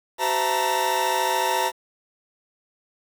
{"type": "tone cluster", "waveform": "40% pulse", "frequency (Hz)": [379.2, 512, 663, 891, 945], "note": ["F#4", "C5", "E5", "A5", "A#5"], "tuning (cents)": [43, -38, 10, 22, 23], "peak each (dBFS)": [-30, -29, -30, -24, -24], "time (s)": [0.18, 1.72], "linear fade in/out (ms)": 50, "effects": ["8-bit"]}